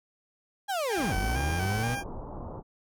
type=linear two-way sweep; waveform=35% pulse; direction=down then up; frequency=830.6 to 44.41 to 126.3 Hz; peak=-26 dBFS; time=0.68-1.96 s; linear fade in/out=20 ms; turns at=1.16 s
type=tone with vibrato; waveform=20% pulse; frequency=782 Hz; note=G5; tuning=4 cents flat; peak=-27 dBFS; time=0.88-2.04 s; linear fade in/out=50 ms; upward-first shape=square; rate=2.1 Hz; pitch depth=40 cents each way
type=low-pass noise; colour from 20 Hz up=pink; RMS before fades=-39 dBFS; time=0.95-2.63 s; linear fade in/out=50 ms; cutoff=1100 Hz; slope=48 dB/octave
effects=none